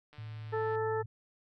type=click train; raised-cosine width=0.3 ms; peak=-40 dBFS; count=94; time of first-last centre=0.13-0.754 s; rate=149 Hz
type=tone; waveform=sine; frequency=110 Hz; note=A2; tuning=in tune; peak=-40 dBFS; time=0.18-1.06 s; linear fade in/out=5 ms
type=harmonic tone; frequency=440 Hz; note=A4; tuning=in tune; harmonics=1 / 2 / 3 / 4; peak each=-31 / -37 / -41 / -43 dBFS; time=0.52-1.03 s; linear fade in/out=20 ms
effects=none